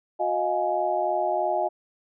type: tone cluster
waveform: sine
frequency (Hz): 363.2 / 625 / 708 / 840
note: F#4 / D#5 / F5 / G#5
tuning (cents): -32 / +8 / +23 / +19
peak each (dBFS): -31 / -26 / -27 / -28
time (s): 0.19-1.69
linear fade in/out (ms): 20
effects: none